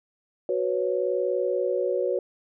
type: chord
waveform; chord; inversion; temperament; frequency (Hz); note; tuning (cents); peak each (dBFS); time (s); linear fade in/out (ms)
sine; F# suspended fourth; none; equal; 370 / 493.9 / 554.4; F#4 / B4 / C#5; 0 / 0 / 0; -27; 0.49-2.19; 2
effects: none